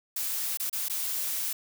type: noise with dropouts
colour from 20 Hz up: blue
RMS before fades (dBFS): -31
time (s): 0.16-1.53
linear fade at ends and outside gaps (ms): 5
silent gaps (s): 0.573-0.598 / 0.697-0.728 / 0.885-0.897
effects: none